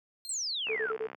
40% pulse tone with exponential decay, 4186 Hz, C8, in tune, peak -38 dBFS, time 0.25-0.54 s, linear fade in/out 0 ms, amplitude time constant 62 ms
sine exponential sweep, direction down, 8372 to 1292 Hz, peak -31 dBFS, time 0.29-0.92 s, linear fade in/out 2 ms
click train, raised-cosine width 0.5 ms, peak -28 dBFS, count 32, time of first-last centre 0.67-1.147 s, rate 65 Hz
sine tone bursts, 440 Hz, A4, in tune, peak -30 dBFS, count 4, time 0.69-1.071 s, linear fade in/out 10 ms, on 72 ms, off 31 ms
effects high-pass 200 Hz 12 dB/octave

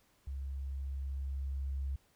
sine tone with level ramp, 68 Hz, C#2, 33 cents flat, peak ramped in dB -37 to -33 dBFS, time 0.27-1.96 s, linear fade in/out 5 ms, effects pink hiss -70 dBFS RMS until 2.15 s

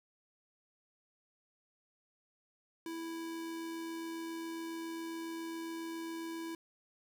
square tone with amplitude modulation, 329.6 Hz, E4, in tune, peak -39 dBFS, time 2.86-6.55 s, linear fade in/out 2 ms, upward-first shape sine, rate 87.3 Hz, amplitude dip 25%, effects none

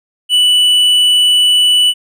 triangle tone with tanh clipping, 2967 Hz, F#7, 4 cents sharp, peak -8 dBFS, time 0.29-1.94 s, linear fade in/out 50 ms, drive 10 dB, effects none

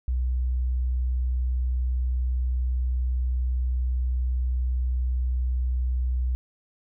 sine tone, 62.5 Hz, B1, 21 cents sharp, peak -22 dBFS, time 0.08-6.35 s, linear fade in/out 0 ms, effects none

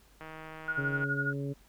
click train, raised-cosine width 0.5 ms, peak -30 dBFS, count 132, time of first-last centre 0.21-1.039 s, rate 158 Hz
sine tone with tremolo, 1442 Hz, F#6, 45 cents flat, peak -27 dBFS, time 0.68-1.33 s, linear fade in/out 2 ms, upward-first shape sine, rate 12 Hz, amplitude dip 80%
harmonic tone, 140 Hz, C#3, 18 cents sharp, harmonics 1 / 2 / 3 / 4, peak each -34 / -38 / -40 / -46 dBFS, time 0.77-1.54 s, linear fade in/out 20 ms
effects added 50 Hz sine -61 dBFS peak until 1.68 s + pink hiss -63 dBFS RMS until 1.68 s

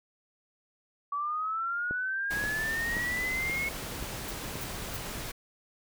sine linear sweep, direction up, 1136 to 2197 Hz, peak -29 dBFS, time 1.12-3.69 s, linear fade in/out 5 ms
click train, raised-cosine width 2 ms, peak -24 dBFS, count 6, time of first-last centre 1.91-4.556 s, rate 1.89 Hz
pink noise, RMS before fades -38 dBFS, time 2.3-5.32 s, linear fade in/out 10 ms
violet noise bursts, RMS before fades -39 dBFS, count 3, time 4.28-4.967 s, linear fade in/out 2 ms, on 29 ms, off 300 ms
effects none

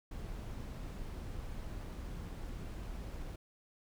brown noise, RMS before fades -43 dBFS, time 0.11-3.36 s, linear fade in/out 5 ms, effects none

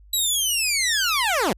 15% pulse linear sweep, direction down, 3951 to 158.2 Hz, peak -13 dBFS, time 0.13-1.53 s, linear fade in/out 5 ms, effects added 50 Hz sine -46 dBFS peak until 1.57 s + resampled to 32000 Hz

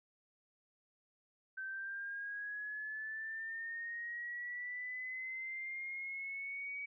sine linear sweep, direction up, 1540 to 2270 Hz, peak -40 dBFS, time 1.57-6.86 s, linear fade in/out 10 ms, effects none

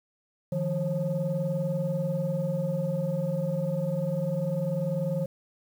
sine tone cluster, 152.9 / 173.1 / 538 Hz, D#3 / F3 / C5, -30 / -15 / +48 cents, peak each -29 dBFS, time 0.52-5.26 s, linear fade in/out 5 ms, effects tanh soft clip ceiling -20 dBFS + 9-bit

